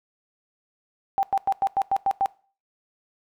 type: tone bursts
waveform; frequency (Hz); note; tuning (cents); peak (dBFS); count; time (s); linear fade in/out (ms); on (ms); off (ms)
sine; 784; G5; 0; -18; 8; 1.18-2.259; 0; 50; 97
effects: noise-tail reverb RT60 0.4 s tail -21 dB re dry